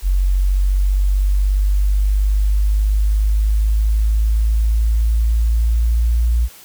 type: exponential sweep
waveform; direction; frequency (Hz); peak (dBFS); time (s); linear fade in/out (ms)
sine; up; 46.25 to 58.27; -12; 0.02-6.49; 50
effects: white hiss -42 dBFS RMS until 6.64 s